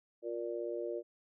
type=harmonic tone; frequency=117.5 Hz; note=A#2; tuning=14 cents sharp; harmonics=3 / 4 / 5; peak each=-39 / -40 / -41 dBFS; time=0.22-1.03 s; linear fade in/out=50 ms; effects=none